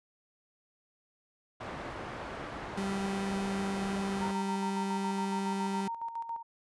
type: low-pass noise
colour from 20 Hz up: white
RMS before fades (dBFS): -41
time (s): 1.6-4.32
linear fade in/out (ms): 10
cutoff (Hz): 1200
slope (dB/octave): 12
type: tone with vibrato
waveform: 35% pulse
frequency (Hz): 196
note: G3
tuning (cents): 0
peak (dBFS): -30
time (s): 2.77-5.88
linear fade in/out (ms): 5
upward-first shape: sine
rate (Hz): 20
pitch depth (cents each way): 11
type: tone with tremolo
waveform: sine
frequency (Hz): 923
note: A#5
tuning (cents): -17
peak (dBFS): -33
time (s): 4.21-6.43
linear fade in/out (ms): 10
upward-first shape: square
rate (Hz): 7.2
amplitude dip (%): 60
effects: resampled to 24000 Hz